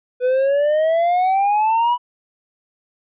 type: exponential sweep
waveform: triangle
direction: up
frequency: 493.9 to 987.8 Hz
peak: -12 dBFS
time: 0.2-1.98 s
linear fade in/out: 50 ms
effects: resampled to 8000 Hz